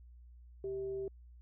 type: tone with frequency modulation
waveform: sine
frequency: 390 Hz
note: G4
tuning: 9 cents flat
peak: -36 dBFS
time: 0.64-1.08 s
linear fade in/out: 2 ms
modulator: 255 Hz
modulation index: 0.23
effects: added 60 Hz sine -53 dBFS peak until 1.41 s